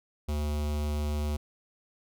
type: tone with notch filter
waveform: square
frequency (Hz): 74.4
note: D2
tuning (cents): +23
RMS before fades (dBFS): -30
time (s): 0.28-1.37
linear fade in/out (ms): 10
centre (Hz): 1700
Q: 1.7
effects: none